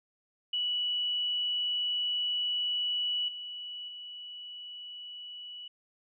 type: tone with level steps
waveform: sine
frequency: 2947 Hz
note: F#7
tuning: 8 cents flat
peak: -28 / -38 / -41 dBFS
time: 0.53-5.68 s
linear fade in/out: 5 ms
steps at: 3.28 / 3.88 s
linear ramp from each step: 5 ms
effects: none